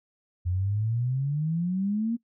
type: exponential sweep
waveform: sine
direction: up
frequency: 87 to 237.6 Hz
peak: -24 dBFS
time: 0.45-2.17 s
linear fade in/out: 20 ms
effects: noise-tail reverb RT60 0.1 s tail -21 dB re dry